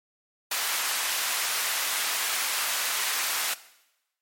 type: high-pass noise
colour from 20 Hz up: pink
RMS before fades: -28 dBFS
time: 0.51-3.54 s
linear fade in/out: 5 ms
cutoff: 1200 Hz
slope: 12 dB/octave
effects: noise-tail reverb RT60 0.9 s tail -17 dB re dry + MP3 64 kbps